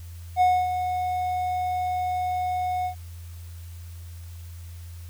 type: tone with ADSR envelope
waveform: triangle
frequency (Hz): 730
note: F#5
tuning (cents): -24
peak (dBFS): -13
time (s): 0.36-2.95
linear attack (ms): 51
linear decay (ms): 260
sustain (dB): -9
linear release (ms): 94
effects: added 85 Hz sine -37 dBFS peak until 5.09 s + white hiss -53 dBFS RMS until 5.09 s